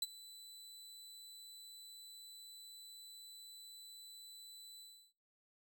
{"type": "tone with ADSR envelope", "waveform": "sawtooth", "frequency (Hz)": 3992, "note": "B7", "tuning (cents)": 18, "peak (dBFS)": -30, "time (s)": [0.02, 5.13], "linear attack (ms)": 3, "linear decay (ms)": 33, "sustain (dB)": -20, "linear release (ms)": 330, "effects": ["noise-tail reverb RT60 0.5 s tail -24 dB re dry"]}